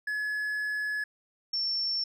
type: tone pair in turn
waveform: triangle / sine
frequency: 1701 / 5425 Hz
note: G#6 / E8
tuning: +41 / +49 cents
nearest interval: octave + minor sixth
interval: 2008 cents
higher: second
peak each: -27 dBFS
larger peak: neither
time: 0.07-1.04 / 1.53-2.04 s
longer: first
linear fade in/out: 5 ms
effects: none

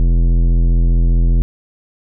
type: tone with tanh clipping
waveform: sine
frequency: 42.45 Hz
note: F1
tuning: 48 cents flat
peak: -11 dBFS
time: 0-1.42 s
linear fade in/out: 0 ms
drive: 14 dB
effects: none

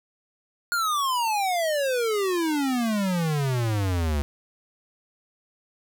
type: exponential sweep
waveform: square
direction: down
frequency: 1446 to 70.3 Hz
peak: -23 dBFS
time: 0.72-4.22 s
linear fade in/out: 0 ms
effects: none

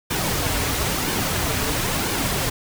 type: noise with flanger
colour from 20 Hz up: pink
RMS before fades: -23 dBFS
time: 0.1-2.5 s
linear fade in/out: 10 ms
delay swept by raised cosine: 1.5 to 5.9 ms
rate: 1 Hz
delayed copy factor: -0.5
effects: none

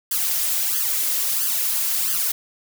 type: noise with flanger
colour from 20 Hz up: blue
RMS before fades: -22 dBFS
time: 0.11-2.32 s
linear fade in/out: 5 ms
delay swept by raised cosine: 0.63 to 3.33 ms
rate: 1.5 Hz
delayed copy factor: +0.95
effects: none

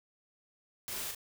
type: noise with echo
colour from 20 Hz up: white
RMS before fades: -40 dBFS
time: 0.88-1.11 s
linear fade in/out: 0 ms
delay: 38 ms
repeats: 1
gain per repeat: -3 dB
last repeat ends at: 1.148 s
effects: none

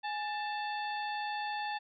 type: harmonic tone with a mistuned harmonic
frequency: 884 Hz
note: A5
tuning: 8 cents sharp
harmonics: 1 / 2 / 3 / 4 / 5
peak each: -35 / -41 / -45 / -47 / -49 dBFS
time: 0.03-1.79 s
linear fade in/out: 20 ms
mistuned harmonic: 1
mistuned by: -100 cents
effects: none

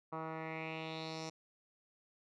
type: tone with low-pass filter sweep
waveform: 10% pulse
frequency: 160 Hz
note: D#3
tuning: 49 cents sharp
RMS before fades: -43 dBFS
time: 0.12-1.3 s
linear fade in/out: 10 ms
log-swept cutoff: 1200 to 5900 Hz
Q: 3.8
effects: none

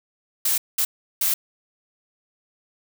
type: noise bursts at uneven times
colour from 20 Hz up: blue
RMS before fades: -21 dBFS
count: 3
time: 0.45-0.58 / 0.78-0.85 / 1.21-1.34 s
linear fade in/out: 5 ms
effects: none

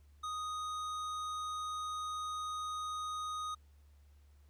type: tone with hard clipping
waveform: sine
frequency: 1244.5 Hz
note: D#6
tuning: in tune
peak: -39 dBFS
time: 0.23-3.55 s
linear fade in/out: 10 ms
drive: 12 dB
effects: added 72 Hz sine -59 dBFS peak until 4.49 s + pink hiss -75 dBFS RMS until 4.49 s

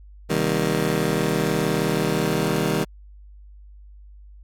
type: chord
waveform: 20% pulse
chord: C minor seventh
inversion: none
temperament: just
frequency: 130.81 / 156.98 / 196.22 / 235.5 Hz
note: C3 / Eb3 / G3 / Bb3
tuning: 0 / +16 / +2 / +18 cents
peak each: -25 / -19 / -20 / -24 dBFS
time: 0.29-2.85 s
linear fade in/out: 20 ms
effects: added 50 Hz sine -42 dBFS peak until 4.43 s + AAC 64 kbps

